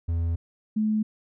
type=tone pair in turn; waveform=triangle / sine; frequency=83.8 / 215.2 Hz; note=E2 / A3; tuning=+29 / -38 cents; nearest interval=octave + major third; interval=1633 cents; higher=second; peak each=-21 dBFS; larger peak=neither; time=0.08-0.36 / 0.76-1.03 s; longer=first; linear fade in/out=10 ms; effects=none